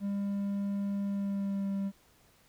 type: tone with pitch glide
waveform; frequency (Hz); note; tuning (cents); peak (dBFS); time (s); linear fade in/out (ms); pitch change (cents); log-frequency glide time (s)
triangle; 200.1 to 196.78; G3 to G3; +36 to +7; -28; 0-1.92; 50; -29; 1.03-1.69
effects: pink hiss -64 dBFS RMS until 2.48 s